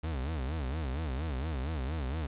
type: tone with vibrato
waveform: 40% pulse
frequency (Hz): 72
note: D2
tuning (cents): -34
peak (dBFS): -31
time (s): 0.03-2.27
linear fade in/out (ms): 10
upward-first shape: sine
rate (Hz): 4.3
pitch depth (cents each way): 230
effects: resampled to 8000 Hz + 10-bit